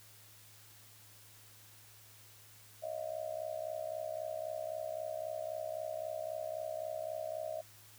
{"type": "tone with amplitude modulation", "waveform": "sine", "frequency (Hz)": 637, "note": "D#5", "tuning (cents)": 41, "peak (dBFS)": -33, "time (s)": [2.82, 7.62], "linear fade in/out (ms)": 20, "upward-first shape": "sine", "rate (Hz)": 63.8, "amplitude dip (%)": 95, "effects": ["added 106 Hz sine -63 dBFS peak until 7.98 s", "white hiss -59 dBFS RMS until 7.98 s"]}